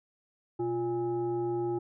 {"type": "tone with frequency modulation", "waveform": "sine", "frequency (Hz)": 350, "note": "F4", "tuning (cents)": 4, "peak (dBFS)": -28, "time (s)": [0.59, 1.79], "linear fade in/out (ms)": 10, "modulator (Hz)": 473, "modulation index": 0.62, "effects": []}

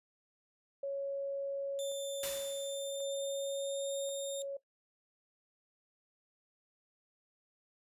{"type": "tone with tremolo", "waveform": "sine", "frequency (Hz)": 554.4, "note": "C#5", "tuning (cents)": 0, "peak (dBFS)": -34, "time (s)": [0.83, 4.57], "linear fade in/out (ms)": 5, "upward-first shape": "square", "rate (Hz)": 0.46, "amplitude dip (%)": 25}
{"type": "tone with pitch glide", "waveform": "20% pulse", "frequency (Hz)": [3554, 3669], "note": ["A7", "A#7"], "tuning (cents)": [17, -28], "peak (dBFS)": -37, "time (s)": [1.79, 4.42], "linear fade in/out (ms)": 0, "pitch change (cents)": 55, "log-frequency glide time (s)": [2.48, 3.95]}
{"type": "noise with exponential decay", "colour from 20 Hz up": "white", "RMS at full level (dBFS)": -37, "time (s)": [2.23, 2.88], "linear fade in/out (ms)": 2, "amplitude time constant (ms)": 140}
{"effects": ["noise-tail reverb RT60 0.1 s tail -17 dB re dry", "resampled to 32000 Hz"]}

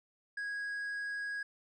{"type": "tone", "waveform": "triangle", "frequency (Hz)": 1652, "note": "G#6", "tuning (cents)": -10, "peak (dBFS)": -34, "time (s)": [0.37, 1.43], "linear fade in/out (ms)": 5, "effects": ["resampled to 22050 Hz"]}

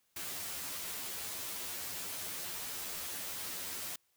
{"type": "noise with comb filter", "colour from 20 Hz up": "white", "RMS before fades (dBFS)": -41, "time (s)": [0.16, 3.96], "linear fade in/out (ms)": 5, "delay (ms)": 11, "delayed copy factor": 0.95, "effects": ["white hiss -75 dBFS RMS until 4.16 s"]}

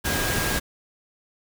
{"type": "tone in noise", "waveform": "sine", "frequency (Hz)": 1625, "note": "G#6", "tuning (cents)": -38, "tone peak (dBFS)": -30, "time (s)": [0.04, 0.6], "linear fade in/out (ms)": 20, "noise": "pink", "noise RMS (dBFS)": -25, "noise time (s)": [0.04, 0.6], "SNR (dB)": -8, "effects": []}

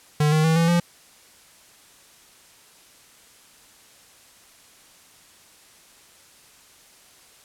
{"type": "tone with pitch steps", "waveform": "square", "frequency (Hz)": [150.2, 155.5, 160.98, 166.66, 172.53], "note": ["D3", "D#3", "E3", "E3", "F3"], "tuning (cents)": [39, -1, -41, 19, -21], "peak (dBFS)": -17, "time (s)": [0.2, 0.8], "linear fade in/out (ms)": 5, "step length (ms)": 120, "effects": ["white hiss -52 dBFS RMS until 7.44 s", "low-pass 11000 Hz 12 dB/octave"]}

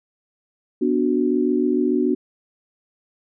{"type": "chord", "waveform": "sine", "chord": "B minor", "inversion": "none", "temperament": "equal with one note detuned", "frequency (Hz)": [246.9, 293.7, 368.5], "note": ["B3", "D4", "F#4"], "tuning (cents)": [0, 0, -7], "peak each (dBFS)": -21, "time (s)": [0.81, 2.15], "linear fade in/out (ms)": 10, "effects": []}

